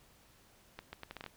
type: accelerating click train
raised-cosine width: 0.3 ms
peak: -27 dBFS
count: 8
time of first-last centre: 0.79-1.263 s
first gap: 140 ms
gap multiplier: 0.74
effects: pink hiss -64 dBFS RMS until 1.36 s